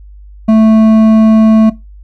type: tone with hard clipping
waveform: sine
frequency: 220 Hz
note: A3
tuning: in tune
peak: -5 dBFS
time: 0.48-1.7 s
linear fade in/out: 10 ms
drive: 8 dB
effects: noise-tail reverb RT60 0.2 s tail -18 dB re dry + added 50 Hz sine -31 dBFS peak until 2.03 s